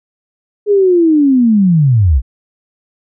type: linear sweep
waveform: sine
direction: down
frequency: 420.4 to 54.7 Hz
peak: -6 dBFS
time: 0.66-2.22 s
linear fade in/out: 50 ms
effects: none